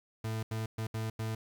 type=tone bursts at uneven times; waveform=40% pulse; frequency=110.7 Hz; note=A2; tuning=11 cents sharp; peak=-32 dBFS; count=5; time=0.24-0.43 / 0.51-0.66 / 0.78-0.87 / 0.94-1.1 / 1.19-1.35 s; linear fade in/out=5 ms; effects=10-bit